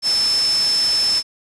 sine tone in noise, 5274 Hz, E8, in tune, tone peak -15 dBFS, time 0.02-1.23 s, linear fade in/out 50 ms, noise white, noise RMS -26 dBFS, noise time 0.02-1.23 s, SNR +8 dB, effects resampled to 24000 Hz

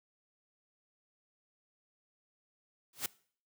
white noise with exponential growth, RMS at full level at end -30 dBFS, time 2.93-3.06 s, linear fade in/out 2 ms, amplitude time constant 28 ms, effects noise-tail reverb RT60 0.5 s tail -22 dB re dry + high-pass 80 Hz 12 dB/octave

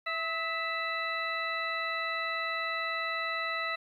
harmonic tone with a mistuned harmonic, 660 Hz, E5, 2 cents sharp, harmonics 1 / 2 / 3 / 4 / 6, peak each -40 / -35 / -34 / -40 / -40 dBFS, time 0.06-3.76 s, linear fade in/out 10 ms, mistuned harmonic 2, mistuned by -41 cents, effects 11-bit

